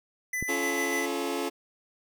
square tone with tremolo, 2002 Hz, B6, 23 cents sharp, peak -29 dBFS, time 0.33-1.06 s, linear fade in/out 5 ms, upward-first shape square, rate 6.7 Hz, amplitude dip 30%
click, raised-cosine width 3 ms, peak -20 dBFS, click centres 0.426 s
sawtooth chord, Db augmented, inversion none, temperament just, 277.2 / 346.5 / 433.1 Hz, Db4 / F4 / A4, 0 / -14 / -27 cents, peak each -29 dBFS, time 0.48-1.5 s, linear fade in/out 20 ms
effects none

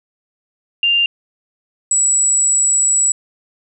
sine tone pair in turn, 2794 / 7839 Hz, F7 / B8, 0 / -14 cents, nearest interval octave + tritone, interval 1786 cents, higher second, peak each -11 dBFS, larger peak neither, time 0.83-1.06 / 1.91-3.12 s, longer second, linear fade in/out 2 ms, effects none

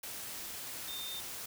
sine tone in noise, 3627 Hz, A#7, 48 cents flat, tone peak -41 dBFS, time 0.88-1.2 s, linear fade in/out 5 ms, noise white, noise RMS -43 dBFS, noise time 0.03-1.46 s, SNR -1 dB, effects none

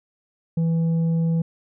triangle tone with tanh clipping, 164.81 Hz, E3, in tune, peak -19 dBFS, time 0.57-1.42 s, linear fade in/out 5 ms, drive 9 dB, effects none

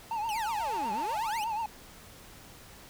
triangle tone with vibrato, 880 Hz, A5, in tune, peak -28 dBFS, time 0.11-1.66 s, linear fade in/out 2 ms, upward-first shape triangle, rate 8.2 Hz, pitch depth 120 cents each way
sawtooth exponential two-way sweep, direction down then up, 3100 to 186.2 to 3100 Hz, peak -34 dBFS, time 0.29-1.44 s, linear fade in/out 0 ms, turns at 0.92 s
effects pink hiss -51 dBFS RMS until 2.89 s

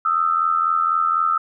sine tone pair together, 1243 / 1327 Hz, D#6 / E6, -2 / +11 cents, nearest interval minor second, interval 113 cents, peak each -20 / -18 dBFS, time 0.05-1.38 s, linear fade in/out 5 ms, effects none

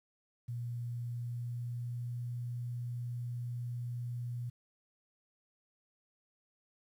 sine tone with pitch glide, 119.6 to 120.99 Hz, A#2 to B2, +45 to -35 cents, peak -36 dBFS, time 0.48-4.5 s, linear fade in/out 10 ms, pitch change +20 cents, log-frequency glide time 0.98-2.2 s, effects 11-bit

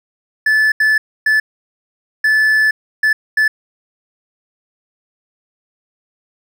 triangle tone bursts at uneven times, 1739 Hz, A6, 21 cents flat, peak -8 dBFS, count 6, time 0.46-0.72 / 0.8-0.98 / 1.26-1.4 / 2.24-2.71 / 3.03-3.13 / 3.37-3.48 s, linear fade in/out 5 ms, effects none

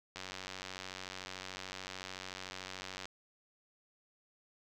click train, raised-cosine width 0.2 ms, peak -25 dBFS, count 272, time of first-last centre 0.16-3.055 s, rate 93.6 Hz, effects none

